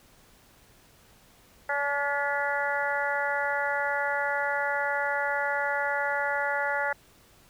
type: harmonic tone with a mistuned harmonic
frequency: 285.5 Hz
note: D4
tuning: 49 cents flat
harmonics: 2 / 3 / 4 / 5 / 6 / 7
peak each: -32 / -31 / -40 / -31 / -32 / -34 dBFS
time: 1.69-6.93 s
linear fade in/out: 5 ms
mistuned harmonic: 7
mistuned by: -24 cents
effects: pink hiss -58 dBFS RMS until 7.49 s